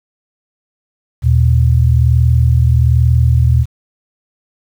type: tone pair together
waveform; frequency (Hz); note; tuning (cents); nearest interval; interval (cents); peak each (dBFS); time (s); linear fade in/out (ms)
sine; 78.7 / 119.89; D#2 / A#2; +20 / +49; perfect fifth; 729; -10; 1.22-3.66; 50
effects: 7-bit